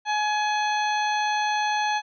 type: harmonic tone with a mistuned harmonic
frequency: 843 Hz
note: G#5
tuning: 26 cents sharp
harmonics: 1 / 2 / 3 / 4 / 5 / 7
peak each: -23 / -29 / -33 / -35 / -37 / -40 dBFS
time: 0.05-2.02 s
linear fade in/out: 50 ms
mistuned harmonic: 7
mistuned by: +62 cents
effects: none